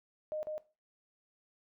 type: tone with echo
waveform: sine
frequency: 615 Hz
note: D#5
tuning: 20 cents flat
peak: -34 dBFS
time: 0.32-0.43 s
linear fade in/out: 0 ms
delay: 150 ms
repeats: 1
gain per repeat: -2 dB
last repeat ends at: 0.58 s
effects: noise-tail reverb RT60 0.3 s tail -17 dB re dry